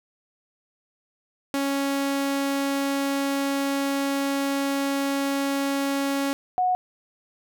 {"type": "tone pair in turn", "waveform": ["sawtooth", "sine"], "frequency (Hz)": [277.2, 732.6], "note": ["C#4", "F#5"], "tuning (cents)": [0, -17], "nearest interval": "octave + perfect fourth", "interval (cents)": 1683, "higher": "second", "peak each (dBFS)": -19, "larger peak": "neither", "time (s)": [[1.54, 6.33], [6.58, 6.75]], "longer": "first", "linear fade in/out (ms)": 0, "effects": []}